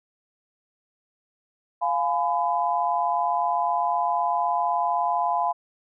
sine chord, F diminished, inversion none, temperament just, 698.5 / 838.1 / 1005.8 Hz, F5 / Ab5 / Cb6, 0 / +16 / +31 cents, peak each -25 / -26 / -25 dBFS, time 1.81-5.53 s, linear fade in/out 20 ms, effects none

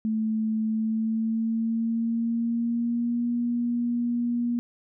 sine tone with pitch glide, 219.2 to 239 Hz, A3 to A#3, -6 to +43 cents, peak -23 dBFS, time 0.05-4.59 s, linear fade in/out 0 ms, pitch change +149 cents, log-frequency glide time 0.66-3.28 s, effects none

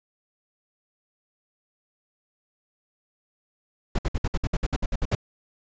brown noise bursts, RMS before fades -23 dBFS, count 13, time 3.95-5.151 s, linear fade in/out 5 ms, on 37 ms, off 60 ms, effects resampled to 16000 Hz

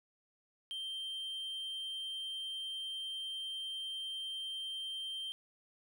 triangle tone, 3145 Hz, G7, 5 cents sharp, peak -37 dBFS, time 0.71-5.32 s, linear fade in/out 0 ms, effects none

